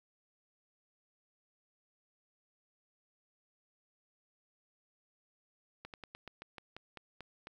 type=slowing click train; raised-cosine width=0.3 ms; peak=-30 dBFS; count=11; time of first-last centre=5.85-7.471 s; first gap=88 ms; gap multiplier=1.13; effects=11-bit